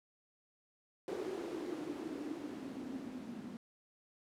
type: noise with low-pass filter sweep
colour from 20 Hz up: violet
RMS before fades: -43 dBFS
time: 1.08-3.57 s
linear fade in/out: 0 ms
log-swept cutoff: 380 to 230 Hz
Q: 6.5
effects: none